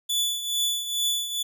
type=tone with tremolo; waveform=sawtooth; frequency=3462 Hz; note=A7; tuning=29 cents flat; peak=-18 dBFS; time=0.09-1.43 s; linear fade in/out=10 ms; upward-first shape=triangle; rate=2.3 Hz; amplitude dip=70%; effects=none